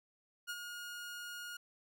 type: tone with ADSR envelope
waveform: sawtooth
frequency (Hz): 1432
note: F6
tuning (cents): +43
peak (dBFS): -34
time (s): 0.47-1.57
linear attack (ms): 30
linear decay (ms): 48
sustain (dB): -6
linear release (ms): 6
effects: none